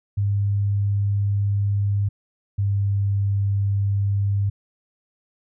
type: tone pair in turn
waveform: sine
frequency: 100.9 / 99.97 Hz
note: G#2 / G2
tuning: -49 / +34 cents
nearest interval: unison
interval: 17 cents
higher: first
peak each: -18 dBFS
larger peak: neither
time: 0.17-2.09 / 2.58-4.5 s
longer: neither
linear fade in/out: 10 ms
effects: none